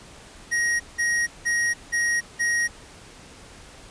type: tone bursts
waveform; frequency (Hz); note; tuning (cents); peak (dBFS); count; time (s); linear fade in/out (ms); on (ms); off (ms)
square; 1884; A#6; +18; -21; 5; 0.51-2.68; 20; 290; 180
effects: pink hiss -46 dBFS RMS until 3.9 s + resampled to 22050 Hz